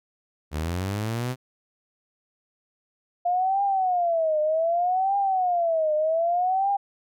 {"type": "linear sweep", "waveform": "sawtooth", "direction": "up", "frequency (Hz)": [72.2, 130], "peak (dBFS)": -22, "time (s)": [0.51, 1.36], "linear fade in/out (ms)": 50}
{"type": "tone with vibrato", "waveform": "sine", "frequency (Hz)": 698, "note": "F5", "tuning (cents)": -1, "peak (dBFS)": -20, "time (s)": [3.25, 6.77], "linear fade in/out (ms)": 10, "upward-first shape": "triangle", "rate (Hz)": 0.65, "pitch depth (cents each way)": 250}
{"effects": []}